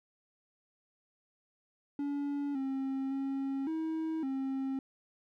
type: tone with pitch steps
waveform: triangle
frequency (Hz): 285.1 / 268.2 / 271.8 / 319.9 / 267.8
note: C#4 / C4 / C#4 / D#4 / C4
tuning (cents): +49 / +43 / -34 / +48 / +40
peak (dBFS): -30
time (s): 1.99-4.79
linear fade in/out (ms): 2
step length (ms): 560
effects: none